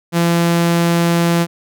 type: tone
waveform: sawtooth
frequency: 170 Hz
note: F3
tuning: 46 cents flat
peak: -8 dBFS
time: 0.12-1.47 s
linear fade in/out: 50 ms
effects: none